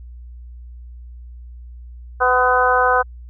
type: harmonic tone with a mistuned harmonic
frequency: 250.9 Hz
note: B3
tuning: 28 cents sharp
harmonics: 2 / 3 / 4 / 5 / 6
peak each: -19 / -19 / -19 / -19 / -19 dBFS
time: 2.2-3.03 s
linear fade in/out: 20 ms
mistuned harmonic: 4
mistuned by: +18 cents
effects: added 60 Hz sine -34 dBFS peak until 3.29 s